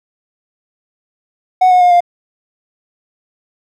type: tone with pitch steps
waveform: triangle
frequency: 740 / 726.9 / 714 / 701.3 Hz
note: F#5 / F#5 / F5 / F5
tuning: 0 / -31 / +38 / +7 cents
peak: -3 dBFS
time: 1.61-2.006 s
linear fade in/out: 10 ms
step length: 99 ms
effects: tanh soft clip ceiling 0 dBFS